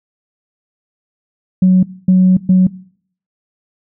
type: tone bursts at uneven times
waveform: sine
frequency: 185 Hz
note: F#3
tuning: in tune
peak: -4 dBFS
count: 3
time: 1.62-1.83 / 2.08-2.37 / 2.49-2.67 s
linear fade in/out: 5 ms
effects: noise-tail reverb RT60 0.6 s tail -21 dB re dry + tanh soft clip ceiling -2 dBFS